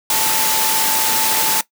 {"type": "tone in noise", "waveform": "sine", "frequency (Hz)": 880, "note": "A5", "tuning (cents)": 0, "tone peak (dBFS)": -23, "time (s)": [0.1, 1.61], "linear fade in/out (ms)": 2, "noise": "white", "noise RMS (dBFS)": -17, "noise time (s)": [0.1, 1.61], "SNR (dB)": -9, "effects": ["noise-tail reverb RT60 0.1 s tail -18 dB re dry", "high-pass 150 Hz 12 dB/octave"]}